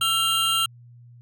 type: tone cluster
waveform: square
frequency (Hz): 1339 / 2815 / 3167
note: E6 / F7 / G7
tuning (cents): +27 / +13 / +17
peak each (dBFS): -25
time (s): 0.01-0.66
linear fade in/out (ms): 5
effects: added 120 Hz sine -45 dBFS peak until 1.21 s